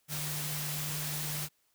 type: tone in noise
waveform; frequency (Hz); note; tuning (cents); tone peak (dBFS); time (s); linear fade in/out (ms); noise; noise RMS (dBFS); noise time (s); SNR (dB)
sine; 150; D3; +37; -38; 0.08-1.49; 50; white; -37; 0.08-1.49; -4
effects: white hiss -73 dBFS RMS until 1.74 s